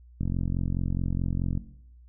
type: click train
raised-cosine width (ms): 5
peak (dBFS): -16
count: 62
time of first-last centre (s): 0.21-1.575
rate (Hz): 44.7
effects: noise-tail reverb RT60 0.8 s tail -17 dB re dry + added 60 Hz sine -49 dBFS peak until 2.08 s